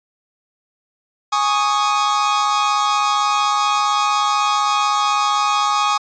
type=chord; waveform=45% pulse; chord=Ab suspended fourth; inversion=none; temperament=equal; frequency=830.6 / 1108.7 / 1244.5 Hz; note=Ab5 / Db6 / Eb6; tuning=0 / 0 / 0 cents; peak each=-20 / -20 / -19 dBFS; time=1.32-5.98 s; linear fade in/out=10 ms; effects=resampled to 16000 Hz